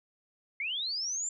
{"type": "linear sweep", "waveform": "sine", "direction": "up", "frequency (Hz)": [2093, 7350], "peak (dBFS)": -31, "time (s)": [0.6, 1.29], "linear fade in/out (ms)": 2, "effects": []}